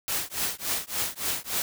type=noise with tremolo; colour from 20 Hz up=white; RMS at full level=-26 dBFS; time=0.08-1.62 s; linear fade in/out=0 ms; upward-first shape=triangle; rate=3.5 Hz; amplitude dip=100%; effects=none